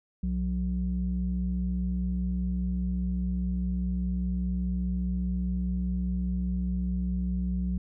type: tone pair together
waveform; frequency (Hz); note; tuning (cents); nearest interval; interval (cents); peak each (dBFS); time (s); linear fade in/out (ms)
sine; 62.6 / 182.88; B1 / F#3; +24 / -20; octave + perfect fifth; 1856; -28; 0.23-7.78; 5
effects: tanh soft clip ceiling -20 dBFS